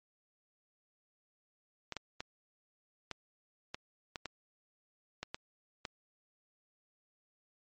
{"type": "clicks", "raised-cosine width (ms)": 0.2, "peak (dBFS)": -21, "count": 10, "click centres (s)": [1.923, 1.967, 2.205, 3.113, 3.745, 4.158, 4.257, 5.23, 5.345, 5.852], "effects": ["low-pass 7000 Hz 12 dB/octave", "MP3 48 kbps"]}